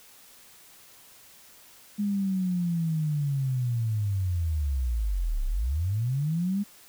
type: linear two-way sweep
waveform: sine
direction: down then up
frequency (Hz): 207.7 to 31.42 to 207.7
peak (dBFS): -24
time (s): 1.98-6.64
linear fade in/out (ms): 20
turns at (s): 5.46
effects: white hiss -53 dBFS RMS until 6.88 s